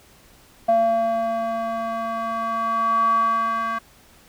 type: tone with band-pass filter sweep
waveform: square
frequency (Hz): 227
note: A#3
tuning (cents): -46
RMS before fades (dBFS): -22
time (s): 0.68-3.79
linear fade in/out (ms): 10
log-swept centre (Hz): 710 to 1300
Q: 9.6
effects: pink hiss -52 dBFS RMS until 4.28 s